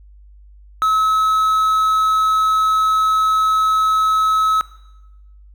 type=tone with quantisation; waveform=triangle; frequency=1290 Hz; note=E6; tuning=38 cents flat; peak=-11 dBFS; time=0.82-4.61 s; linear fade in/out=0 ms; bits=6; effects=noise-tail reverb RT60 1.0 s tail -18 dB re dry + added 50 Hz sine -41 dBFS peak until 5.54 s